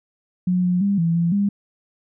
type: tone with pitch steps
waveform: sine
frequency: 181.1 / 179.2 / 199.9 / 166.8 / 169.7 / 201.5 Hz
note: F#3 / F3 / G3 / E3 / F3 / G3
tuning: -37 / +45 / +34 / +21 / -49 / +48 cents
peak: -16 dBFS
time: 0.47-1.49 s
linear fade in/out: 5 ms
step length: 170 ms
effects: none